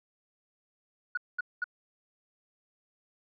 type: tone bursts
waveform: sine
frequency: 1462 Hz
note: F#6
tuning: 21 cents flat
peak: -27 dBFS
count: 3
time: 1.15-1.642 s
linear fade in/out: 5 ms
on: 24 ms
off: 210 ms
effects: tanh soft clip ceiling -23 dBFS